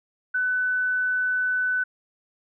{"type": "tone", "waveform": "sine", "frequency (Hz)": 1500, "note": "F#6", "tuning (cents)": 23, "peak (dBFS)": -21, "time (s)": [0.34, 1.84], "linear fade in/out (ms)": 10, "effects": []}